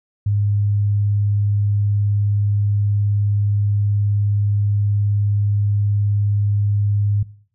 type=tone with vibrato; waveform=sine; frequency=102.5 Hz; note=G#2; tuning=22 cents flat; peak=-15 dBFS; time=0.26-7.23 s; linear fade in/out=5 ms; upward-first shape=triangle; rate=19 Hz; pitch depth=9 cents each way; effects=noise-tail reverb RT60 0.5 s tail -19 dB re dry